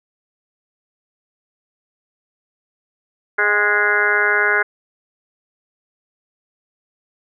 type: harmonic tone with a mistuned harmonic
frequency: 207.7 Hz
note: G#3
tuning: in tune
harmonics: 2 / 3 / 4 / 5 / 6 / 7 / 8 / 9 / 10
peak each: -23 / -29 / -28 / -27 / -28 / -17 / -19 / -28 / -23 dBFS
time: 3.38-4.63 s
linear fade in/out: 10 ms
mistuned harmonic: 4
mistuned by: -33 cents
effects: none